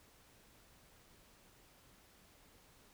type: silence
effects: pink hiss -65 dBFS RMS until 2.93 s